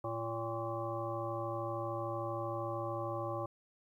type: harmonic tone with a mistuned harmonic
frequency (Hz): 114.1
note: A#2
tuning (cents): -37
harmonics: 1 / 3 / 5 / 7 / 9 / 10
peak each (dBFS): -42 / -42 / -40 / -44 / -45 / -44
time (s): 0.04-3.46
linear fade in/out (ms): 5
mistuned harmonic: 9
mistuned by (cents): +35
effects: 12-bit